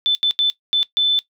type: tone bursts at uneven times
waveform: sine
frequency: 3520 Hz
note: A7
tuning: in tune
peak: -13 dBFS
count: 5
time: 0.06-0.15 / 0.23-0.31 / 0.39-0.5 / 0.73-0.83 / 0.97-1.19 s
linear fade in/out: 0 ms
effects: noise-tail reverb RT60 0.1 s tail -18 dB re dry